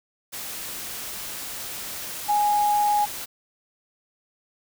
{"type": "tone in noise", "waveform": "sine", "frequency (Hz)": 830, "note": "G#5", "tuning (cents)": -1, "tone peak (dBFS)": -18, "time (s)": [2.28, 3.06], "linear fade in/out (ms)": 20, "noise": "white", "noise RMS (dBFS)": -34, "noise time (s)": [0.32, 3.26], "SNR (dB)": 13, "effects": []}